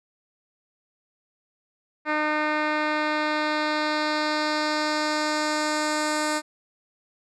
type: tone with low-pass filter sweep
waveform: 10% pulse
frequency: 304.2 Hz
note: D#4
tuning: 39 cents flat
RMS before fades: -25 dBFS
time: 2.05-6.42 s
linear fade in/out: 50 ms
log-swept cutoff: 2300 to 8700 Hz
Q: 1.6
effects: none